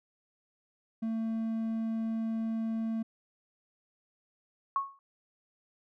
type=tone; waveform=triangle; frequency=224.3 Hz; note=A3; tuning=34 cents sharp; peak=-28 dBFS; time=1.02-3.03 s; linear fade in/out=10 ms
type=tone with exponential decay; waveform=sine; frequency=1100 Hz; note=C#6; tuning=14 cents flat; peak=-23 dBFS; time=4.76-4.99 s; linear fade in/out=1 ms; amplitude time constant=49 ms
effects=none